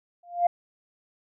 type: tone with exponential growth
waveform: sine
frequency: 698.5 Hz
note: F5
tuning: in tune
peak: -14 dBFS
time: 0.23-0.47 s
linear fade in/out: 5 ms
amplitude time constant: 51 ms
effects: tanh soft clip ceiling -10 dBFS